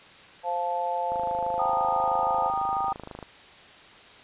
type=harmonic tone; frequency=174.61 Hz; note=F3; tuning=in tune; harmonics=3 / 4 / 5; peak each=-32 / -30 / -28 dBFS; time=0.43-2.52 s; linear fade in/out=50 ms
type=click train; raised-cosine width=1 ms; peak=-24 dBFS; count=56; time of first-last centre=1.12-3.227 s; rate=26.1 Hz
type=chord; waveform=sine; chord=Eb major; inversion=first; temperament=equal with one note detuned; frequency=784 / 932.3 / 1230.9 Hz; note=G5 / Bb5 / Eb6; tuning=0 / 0 / -19 cents; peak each=-27 / -32 / -29 dBFS; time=1.59-2.93 s; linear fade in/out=5 ms
effects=white hiss -49 dBFS RMS until 4.23 s + resampled to 8000 Hz